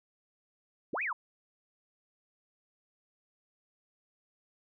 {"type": "linear two-way sweep", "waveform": "sine", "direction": "up then down", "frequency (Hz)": [147.9, 2600, 871], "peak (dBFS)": -31, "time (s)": [0.93, 1.13], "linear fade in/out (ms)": 5, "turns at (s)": 1.03, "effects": []}